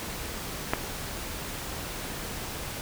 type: clicks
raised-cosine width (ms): 0.5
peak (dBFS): -8 / -21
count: 2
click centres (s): 0.735 / 0.738
effects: pink hiss -36 dBFS RMS until 2.81 s